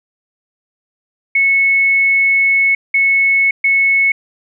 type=tone bursts at uneven times; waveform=sine; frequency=2200 Hz; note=C#7; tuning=14 cents flat; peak=-9 dBFS; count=3; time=1.35-2.75 / 2.94-3.51 / 3.64-4.12 s; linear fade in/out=5 ms; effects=none